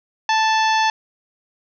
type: harmonic tone with a mistuned harmonic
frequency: 880 Hz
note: A5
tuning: in tune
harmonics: 1 / 2 / 3 / 4 / 5 / 6 / 7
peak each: -16 / -22 / -26 / -28 / -30 / -32 / -33 dBFS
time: 0.29-0.9 s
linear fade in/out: 2 ms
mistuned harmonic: 4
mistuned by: -34 cents
effects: none